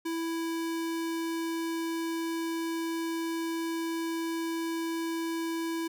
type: tone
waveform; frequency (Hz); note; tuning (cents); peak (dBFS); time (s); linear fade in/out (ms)
square; 330.1; E4; +2; -31; 0.05-5.88; 10
effects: none